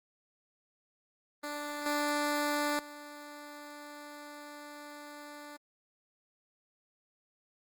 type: tone with level steps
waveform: 10% pulse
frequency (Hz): 293.7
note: D4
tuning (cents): 0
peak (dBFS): -28 / -21 / -37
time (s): 1.43-5.57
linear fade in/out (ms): 10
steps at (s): 1.86 / 2.79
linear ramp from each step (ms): 2
effects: Opus 24 kbps